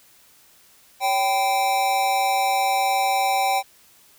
square tone with amplitude modulation, 778 Hz, G5, 13 cents flat, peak -16 dBFS, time 1-3.63 s, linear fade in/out 50 ms, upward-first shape sine, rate 221 Hz, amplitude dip 70%, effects white hiss -54 dBFS RMS until 4.18 s

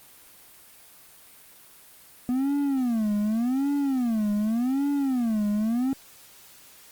triangle tone with vibrato, 243 Hz, B3, 28 cents flat, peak -20 dBFS, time 2.29-5.93 s, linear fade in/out 0 ms, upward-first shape sine, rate 0.86 Hz, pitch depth 280 cents each way, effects white hiss -51 dBFS RMS until 6.91 s + Opus 32 kbps

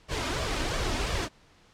pink noise with flanger, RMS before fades -29 dBFS, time 0.08-1.29 s, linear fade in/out 50 ms, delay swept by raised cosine 1.7 to 3.3 ms, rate 2.9 Hz, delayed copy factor +0.55, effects pink hiss -59 dBFS RMS until 1.73 s + low-pass 6000 Hz 12 dB/octave

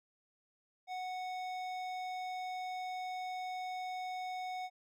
sine tone with hard clipping, 738 Hz, F#5, 5 cents flat, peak -40 dBFS, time 0.87-4.7 s, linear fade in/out 50 ms, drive 13 dB, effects none

